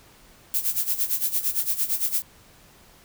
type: noise with tremolo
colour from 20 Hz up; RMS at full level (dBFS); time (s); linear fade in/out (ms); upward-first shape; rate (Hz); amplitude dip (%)
violet; -22; 0.54-2.22; 0; sine; 8.8; 80
effects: pink hiss -53 dBFS RMS until 3.04 s